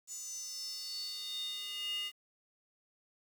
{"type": "tone with high-pass filter sweep", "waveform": "square", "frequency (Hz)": 407.1, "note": "G#4", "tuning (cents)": -35, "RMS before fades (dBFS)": -41, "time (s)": [0.07, 2.12], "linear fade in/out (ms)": 50, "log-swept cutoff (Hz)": [7000, 2600], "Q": 8.4, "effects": ["10-bit"]}